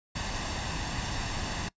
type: noise with comb filter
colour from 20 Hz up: pink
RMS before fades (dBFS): -33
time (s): 0.15-1.69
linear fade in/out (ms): 10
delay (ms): 1.1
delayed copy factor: +0.5
effects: noise-tail reverb RT60 0.1 s tail -23 dB re dry + resampled to 16000 Hz